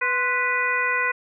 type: harmonic tone with a mistuned harmonic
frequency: 493.9 Hz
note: B4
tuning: in tune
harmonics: 1 / 2 / 3 / 4 / 5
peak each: -32 / -27 / -25 / -24 / -28 dBFS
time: 0.01-1.12 s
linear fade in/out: 10 ms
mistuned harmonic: 2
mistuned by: +85 cents
effects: none